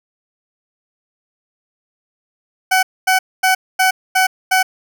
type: tone bursts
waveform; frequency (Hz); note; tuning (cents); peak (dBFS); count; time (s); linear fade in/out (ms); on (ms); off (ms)
20% pulse; 752; F#5; +28; -6; 6; 2.71-4.63; 10; 120; 240
effects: none